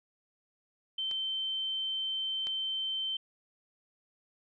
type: tone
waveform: sine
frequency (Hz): 3100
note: G7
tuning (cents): -20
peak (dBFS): -31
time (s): 0.98-3.17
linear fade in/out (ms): 5
type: clicks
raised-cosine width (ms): 0.2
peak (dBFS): -28 / -26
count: 2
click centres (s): 1.113 / 2.47
effects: none